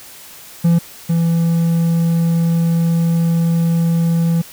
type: tone pair in turn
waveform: triangle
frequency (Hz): 169.2 / 167.06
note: E3 / E3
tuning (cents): +45 / +23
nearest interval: unison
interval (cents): 22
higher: first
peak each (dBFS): -7 / -10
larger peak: first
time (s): 0.64-0.79 / 1.09-4.42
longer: second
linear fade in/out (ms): 10
effects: white hiss -38 dBFS RMS until 4.52 s